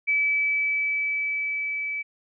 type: tone with level ramp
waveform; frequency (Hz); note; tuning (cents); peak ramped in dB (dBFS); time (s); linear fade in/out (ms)
sine; 2300; D7; -37; -19 to -27; 0.07-2.03; 20
effects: none